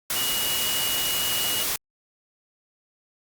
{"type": "tone in noise", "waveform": "sine", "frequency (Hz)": 2900, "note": "F#7", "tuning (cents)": -35, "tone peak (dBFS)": -28, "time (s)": [0.16, 1.63], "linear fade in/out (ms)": 2, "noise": "white", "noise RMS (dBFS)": -26, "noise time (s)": [0.1, 1.76], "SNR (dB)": -5, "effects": ["Opus 48 kbps"]}